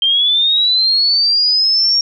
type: linear sweep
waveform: sine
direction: up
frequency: 3136 to 5580 Hz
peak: -10 dBFS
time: 0.02-2.01 s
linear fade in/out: 2 ms
effects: none